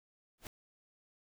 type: noise with exponential growth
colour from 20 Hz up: pink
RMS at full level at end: -41 dBFS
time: 0.38-0.47 s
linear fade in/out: 1 ms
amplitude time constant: 18 ms
effects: none